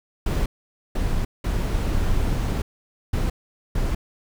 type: noise bursts at uneven times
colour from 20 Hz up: brown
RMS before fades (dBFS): -22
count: 5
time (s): 0.26-0.46 / 0.95-1.25 / 1.44-2.62 / 3.13-3.3 / 3.75-3.95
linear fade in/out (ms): 5
effects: none